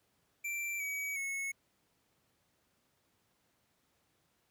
square tone with pitch steps, 2349 / 2270 / 2194 Hz, D7 / C#7 / C#7, 0 / +41 / -18 cents, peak -36 dBFS, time 0.44-1.52 s, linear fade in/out 10 ms, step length 360 ms, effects pink hiss -75 dBFS RMS until 4.5 s + high-pass 80 Hz 12 dB/octave

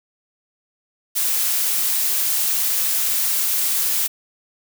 blue noise, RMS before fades -20 dBFS, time 1.15-4.08 s, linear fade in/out 20 ms, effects none

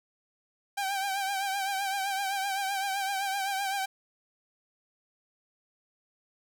sawtooth tone with vibrato, 784 Hz, G5, in tune, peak -25 dBFS, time 0.77-3.86 s, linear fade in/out 10 ms, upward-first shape triangle, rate 7.8 Hz, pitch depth 63 cents each way, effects none

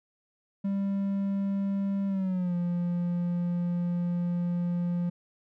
triangle tone with pitch glide, 197.3 to 174.76 Hz, G3 to F3, +11 to +1 cents, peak -24 dBFS, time 0.64-5.1 s, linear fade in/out 10 ms, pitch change -210 cents, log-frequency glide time 2.07-2.55 s, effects none

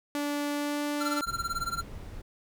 sawtooth tone with pitch glide, 290.3 to 292.7 Hz, D4 to D4, -20 to -6 cents, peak -25 dBFS, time 0.15-1.21 s, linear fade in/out 0 ms, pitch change +14 cents, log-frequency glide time 0.52-0.83 s
square tone with tremolo, 1370 Hz, F6, 34 cents flat, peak -28 dBFS, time 1-1.83 s, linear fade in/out 20 ms, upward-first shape sine, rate 18 Hz, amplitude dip 90%
brown noise, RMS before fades -41 dBFS, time 1.26-2.22 s, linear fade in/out 10 ms
effects none

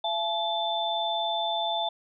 sine tone cluster, 679 / 858 / 3539 Hz, F5 / A5 / A7, -49 / -44 / +9 cents, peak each -30 dBFS, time 0.04-1.89 s, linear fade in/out 5 ms, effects none

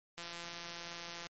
click train, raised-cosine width 0.2 ms, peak -27 dBFS, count 187, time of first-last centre 0.18-1.268 s, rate 171 Hz, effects MP3 32 kbps

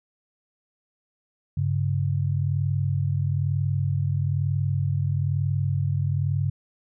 sine tone pair together, 98.93 / 140 Hz, G2 / C#3, +16 / +18 cents, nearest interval tritone, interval 602 cents, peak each -24 dBFS, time 1.57-6.5 s, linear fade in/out 5 ms, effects none

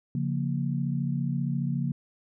sine chord, Bb minor, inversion first, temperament equal with one note detuned, 139.88 / 174.61 / 233.1 Hz, Db3 / F3 / Bb3, +16 / 0 / 0 cents, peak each -28 / -31 / -32 dBFS, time 0.15-1.92 s, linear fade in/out 2 ms, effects none

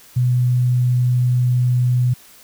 sine tone, 124.2 Hz, B2, 10 cents sharp, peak -13 dBFS, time 0.16-2.14 s, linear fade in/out 10 ms, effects white hiss -46 dBFS RMS until 2.43 s

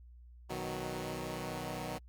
10% pulse chord, B major, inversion none, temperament equal, 123.47 / 155.56 / 185 Hz, B2 / D#3 / F#3, 0 / 0 / 0 cents, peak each -34 dBFS, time 0.49-1.99 s, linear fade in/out 20 ms, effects added 60 Hz sine -52 dBFS peak until 2.08 s + Opus 48 kbps

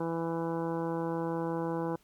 harmonic tone, 165.9 Hz, E3, 11 cents sharp, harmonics 1 / 2 / 3 / 4 / 5 / 6 / 7 / 8 / 9, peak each -36 / -34 / -35 / -47 / -40 / -41 / -50 / -51 / -50 dBFS, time 0-1.96 s, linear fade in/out 5 ms, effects pink hiss -66 dBFS RMS until 2.03 s + MP3 96 kbps

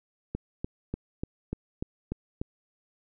click train, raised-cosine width 3 ms, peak -18 dBFS, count 8, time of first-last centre 0.35-2.415 s, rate 3.39 Hz, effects none

